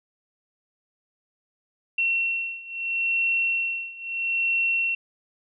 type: beating tone pair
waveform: sine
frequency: 2719 / 2719.76 Hz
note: F7 / F7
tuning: -47 / -47 cents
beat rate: 0.76 Hz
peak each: -27 / -25 dBFS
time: 1.98-4.95 s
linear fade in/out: 5 ms
effects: none